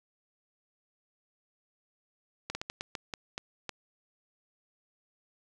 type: slowing click train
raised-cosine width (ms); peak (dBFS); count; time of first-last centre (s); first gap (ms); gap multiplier
0.2; -18; 9; 2.5-3.693; 50; 1.3
effects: none